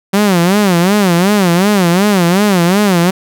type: tone with vibrato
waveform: sawtooth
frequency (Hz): 188.6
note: F#3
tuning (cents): +33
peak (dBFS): -4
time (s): 0.13-3.11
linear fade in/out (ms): 10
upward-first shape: sine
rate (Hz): 2.7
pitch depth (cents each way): 190
effects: none